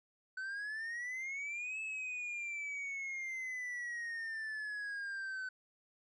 triangle exponential two-way sweep, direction up then down, 1510 to 2613 to 1510 Hz, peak -37 dBFS, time 0.37-5.49 s, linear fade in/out 5 ms, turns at 1.8 s, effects resampled to 22050 Hz

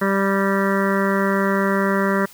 harmonic tone with a mistuned harmonic, 196 Hz, G3, in tune, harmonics 1 / 2 / 3 / 5 / 6 / 7 / 8 / 9 / 10, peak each -20 / -23 / -25 / -27 / -28 / -28 / -29 / -30 / -30 dBFS, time 0.01-2.26 s, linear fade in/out 10 ms, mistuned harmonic 10, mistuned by -34 cents, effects white hiss -45 dBFS RMS until 2.33 s

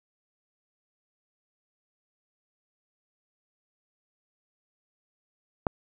click, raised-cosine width 1 ms, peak -10 dBFS, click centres 5.668 s, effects none

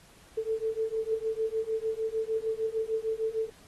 sine beating tone pair, 440 / 446.6 Hz, A4 / A4, 0 / +26 cents, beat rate 6.6 Hz, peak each -31 dBFS, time 0.37-3.5 s, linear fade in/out 10 ms, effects pink hiss -57 dBFS RMS until 3.67 s + AAC 32 kbps

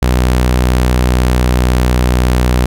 sawtooth tone with pitch glide, 62.2 to 61.84 Hz, B1 to B1, +13 to +3 cents, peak -5 dBFS, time 0.02-2.66 s, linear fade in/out 5 ms, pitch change -10 cents, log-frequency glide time 0.62-2.03 s, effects none

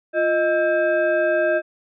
sine tone with frequency modulation, 622.3 Hz, D#5, in tune, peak -16 dBFS, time 0.13-1.62 s, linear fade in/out 50 ms, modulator 971 Hz, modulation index 0.89, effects none

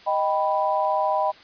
sine chord, Eb augmented, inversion none, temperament equal, 622.3 / 784 / 987.8 Hz, Eb5 / G5 / B5, 0 / 0 / 0 cents, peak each -24 dBFS, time 0.06-1.32 s, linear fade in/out 20 ms, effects white hiss -48 dBFS RMS until 1.43 s + resampled to 11025 Hz

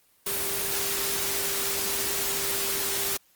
sine tone in noise, 395.5 Hz, G4, 15 cents sharp, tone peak -37 dBFS, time 0.26-3.17 s, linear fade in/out 5 ms, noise white, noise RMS -28 dBFS, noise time 0.26-3.17 s, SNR -12 dB, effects white hiss -63 dBFS RMS until 3.35 s + Opus 24 kbps

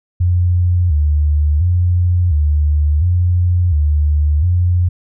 sine tone with vibrato, 81.3 Hz, E2, 23 cents flat, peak -10 dBFS, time 0.2-4.89 s, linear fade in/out 10 ms, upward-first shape square, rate 0.71 Hz, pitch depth 150 cents each way, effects none

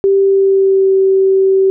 sine tone with pitch glide, 392 to 384.4 Hz, G4 to G4, 0 to -34 cents, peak -7 dBFS, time 0.04-1.7 s, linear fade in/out 0 ms, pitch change -34 cents, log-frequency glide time 0.17-0.93 s, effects none

